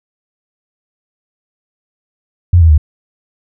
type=tone with pitch steps; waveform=sine; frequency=87.9 / 81.54 / 75.64 Hz; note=F2 / E2 / D#2; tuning=+12 / -18 / -48 cents; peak=-3 dBFS; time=2.53-2.779 s; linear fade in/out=5 ms; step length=83 ms; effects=none